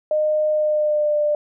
sine tone with pitch glide, 612 to 595.6 Hz, D#5 to D5, -29 to +24 cents, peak -16 dBFS, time 0.11-1.35 s, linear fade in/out 2 ms, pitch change -47 cents, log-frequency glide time 0.5-1.18 s, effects none

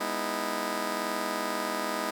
10% pulse chord, E major seventh, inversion first, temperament just, 206 / 247.2 / 309 / 329.6 Hz, G#3 / B3 / D#4 / E4, -14 / +2 / -12 / 0 cents, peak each -28 dBFS, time 0-2.11 s, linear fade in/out 10 ms, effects none

